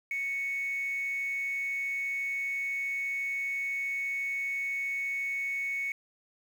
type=tone with amplitude modulation; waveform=sine; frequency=2217 Hz; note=C#7; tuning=in tune; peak=-27 dBFS; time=0.11-5.92 s; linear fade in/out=2 ms; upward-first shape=sine; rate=285 Hz; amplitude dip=40%; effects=tanh soft clip ceiling -25 dBFS + 9-bit